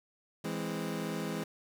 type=chord; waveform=25% pulse; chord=E augmented; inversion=none; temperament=equal; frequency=164.81 / 207.7 / 261.6 Hz; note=E3 / G#3 / B#3; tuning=0 / 0 / 0 cents; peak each=-34 / -34 / -37 dBFS; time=0.44-1.44 s; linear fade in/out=5 ms; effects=none